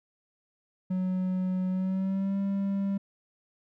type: tone with pitch glide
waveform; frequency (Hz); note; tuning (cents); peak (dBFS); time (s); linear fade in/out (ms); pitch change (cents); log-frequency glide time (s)
triangle; 185 to 197.14; F#3 to G3; 0 to +10; -24; 0.9-2.98; 10; +110; 1.69-2.38
effects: none